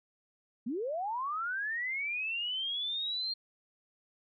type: linear sweep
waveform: sine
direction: up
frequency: 210 to 4227 Hz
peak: -32 dBFS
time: 0.66-3.34 s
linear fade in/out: 10 ms
effects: none